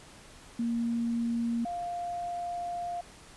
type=tone pair in turn; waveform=sine; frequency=233.6 / 700 Hz; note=A#3 / F5; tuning=+4 / +4 cents; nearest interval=octave + perfect fifth; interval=1900 cents; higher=second; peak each=-27 / -32 dBFS; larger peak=first; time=0.59-1.65 / 1.65-3.01 s; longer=second; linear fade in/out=5 ms; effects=pink hiss -52 dBFS RMS until 3.36 s + resampled to 24000 Hz